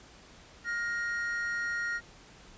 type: tone pair together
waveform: triangle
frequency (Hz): 1416 / 1874.5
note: F6 / A#6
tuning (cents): +23 / +9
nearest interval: perfect fourth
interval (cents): 486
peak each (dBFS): -32 / -31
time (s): 0.64-2.01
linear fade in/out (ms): 50
effects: pink hiss -54 dBFS RMS until 2.57 s + resampled to 16000 Hz